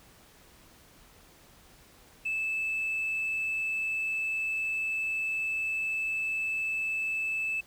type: tone with hard clipping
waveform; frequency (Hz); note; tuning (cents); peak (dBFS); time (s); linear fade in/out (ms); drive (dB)
triangle; 2624; E7; -9; -28; 2.25-7.61; 10; 2
effects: pink hiss -57 dBFS RMS until 7.66 s